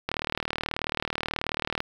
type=click train; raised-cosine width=0.3 ms; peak=-11 dBFS; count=67; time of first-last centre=0.09-1.804 s; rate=38.5 Hz; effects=7-bit